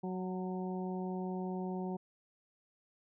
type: harmonic tone with a mistuned harmonic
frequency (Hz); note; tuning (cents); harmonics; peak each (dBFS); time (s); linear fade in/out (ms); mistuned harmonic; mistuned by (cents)
185; F#3; 0; 1 / 2 / 3 / 4 / 5; -37 / -41 / -50 / -46 / -49; 0.03-1.97; 10; 5; -23
effects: none